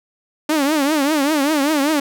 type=tone with vibrato; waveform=sawtooth; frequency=293.7 Hz; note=D4; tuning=in tune; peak=-11 dBFS; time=0.49-2 s; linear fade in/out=5 ms; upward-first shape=triangle; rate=5.1 Hz; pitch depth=170 cents each way; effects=none